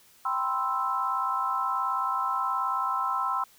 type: chord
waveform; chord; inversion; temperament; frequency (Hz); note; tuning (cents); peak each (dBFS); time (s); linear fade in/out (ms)
sine; C major seventh; second; equal; 784 / 987.8 / 1046.5 / 1318.5; G5 / B5 / C6 / E6; 0 / 0 / 0 / 0; -34 / -34 / -29 / -29; 0.25-3.44; 5
effects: white hiss -58 dBFS RMS until 3.58 s